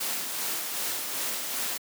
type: noise with tremolo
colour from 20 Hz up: white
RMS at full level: -30 dBFS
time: 0-1.78 s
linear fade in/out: 10 ms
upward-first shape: sine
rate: 2.6 Hz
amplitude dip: 35%
effects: high-pass 200 Hz 12 dB/octave